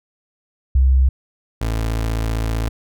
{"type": "tone pair in turn", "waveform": ["sine", "30% pulse"], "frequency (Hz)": [65.41, 55.48], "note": ["C2", "A1"], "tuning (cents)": [0, 15], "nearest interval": "minor third", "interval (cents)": 285, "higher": "first", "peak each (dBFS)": [-10, -16], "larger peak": "first", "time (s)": [[0.75, 1.09], [1.61, 2.69]], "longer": "second", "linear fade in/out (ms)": 5, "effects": []}